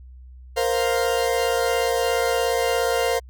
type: chord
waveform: 40% pulse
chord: Bb suspended second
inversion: none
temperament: equal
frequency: 466.2 / 523.3 / 698.5 Hz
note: Bb4 / C5 / F5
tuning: 0 / 0 / 0 cents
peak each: -22 / -23 / -25 dBFS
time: 0.56-3.2 s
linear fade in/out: 20 ms
effects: added 63 Hz sine -40 dBFS peak until 3.29 s